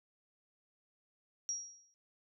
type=tone with exponential decay; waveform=sine; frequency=5670 Hz; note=F8; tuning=25 cents sharp; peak=-32 dBFS; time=1.49-1.94 s; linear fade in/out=0 ms; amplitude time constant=96 ms; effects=none